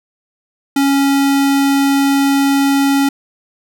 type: tone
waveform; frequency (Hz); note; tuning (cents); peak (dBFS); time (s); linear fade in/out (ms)
square; 277.2; C#4; 0; -11; 0.76-3.09; 5
effects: none